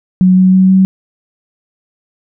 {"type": "tone with pitch steps", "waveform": "sine", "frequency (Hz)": [184.6, 186.21, 187.83, 189.46], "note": ["F#3", "F#3", "F#3", "F#3"], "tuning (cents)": [-4, 11, 26, 41], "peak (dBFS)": -4, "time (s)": [0.21, 0.85], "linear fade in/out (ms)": 0, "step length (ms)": 160, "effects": []}